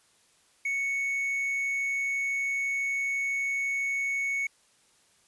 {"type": "tone", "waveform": "triangle", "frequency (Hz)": 2217, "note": "C#7", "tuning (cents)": 0, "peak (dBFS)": -25, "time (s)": [0.65, 4.47], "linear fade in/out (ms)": 5, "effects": ["white hiss -64 dBFS RMS until 5.27 s", "resampled to 24000 Hz"]}